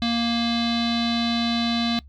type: tone with low-pass filter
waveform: square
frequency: 234 Hz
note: A#3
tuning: 7 cents sharp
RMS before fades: -23 dBFS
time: 0.02-1.99 s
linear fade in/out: 0 ms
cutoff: 3900 Hz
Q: 7.5
effects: noise-tail reverb RT60 0.1 s tail -20 dB re dry + added 69 Hz sine -43 dBFS peak until 2.08 s